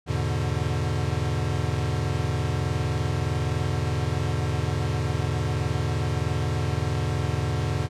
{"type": "chord", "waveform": "square", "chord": "E dominant seventh", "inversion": "none", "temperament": "equal", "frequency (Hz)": [82.41, 103.83, 123.47, 146.83], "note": ["E2", "G#2", "B2", "D3"], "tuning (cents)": [0, 0, 0, 0], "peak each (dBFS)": -30, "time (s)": [0.06, 7.89], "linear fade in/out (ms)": 50, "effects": ["low-pass 8000 Hz 12 dB/octave"]}